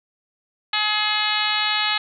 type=harmonic tone; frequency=423.4 Hz; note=G#4; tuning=33 cents sharp; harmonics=2 / 3 / 4 / 5 / 6 / 7 / 8 / 9 / 10; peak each=-28 / -28 / -28 / -28 / -28 / -28 / -28 / -28 / -28 dBFS; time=0.73-1.98 s; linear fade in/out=5 ms; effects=none